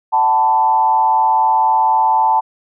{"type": "tone with frequency modulation", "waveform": "sine", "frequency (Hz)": 880, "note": "A5", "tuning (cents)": 0, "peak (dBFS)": -10, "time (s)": [0.12, 2.41], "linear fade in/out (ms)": 20, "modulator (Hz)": 124, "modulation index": 0.79, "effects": []}